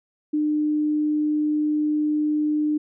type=tone; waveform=sine; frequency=301.6 Hz; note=D4; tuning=46 cents sharp; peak=-19 dBFS; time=0.33-2.78 s; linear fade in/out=10 ms; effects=none